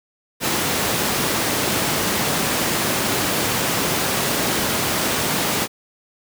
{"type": "high-pass noise", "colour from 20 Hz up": "pink", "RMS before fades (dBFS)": -21, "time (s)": [0.4, 5.68], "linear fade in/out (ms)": 50, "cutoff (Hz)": 140, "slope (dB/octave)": 12, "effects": []}